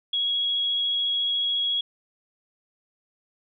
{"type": "tone with vibrato", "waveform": "sine", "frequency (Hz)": 3322, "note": "G#7", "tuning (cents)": 0, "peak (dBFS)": -22, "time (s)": [0.13, 1.81], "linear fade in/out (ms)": 5, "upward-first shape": "triangle", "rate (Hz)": 14, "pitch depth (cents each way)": 11, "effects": []}